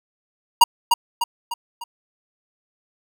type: tone with echo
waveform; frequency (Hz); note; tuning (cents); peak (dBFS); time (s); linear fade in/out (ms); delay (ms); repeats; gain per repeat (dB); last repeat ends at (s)
square; 945; A#5; +23; -7; 0.61-0.64; 5; 300; 4; -6; 1.84
effects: none